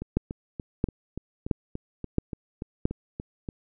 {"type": "two click trains", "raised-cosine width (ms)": 3, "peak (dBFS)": [-9, -20], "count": [5, 13], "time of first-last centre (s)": [[0.17, 2.855], [0.02, 3.488]], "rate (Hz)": [1.49, 3.46], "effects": []}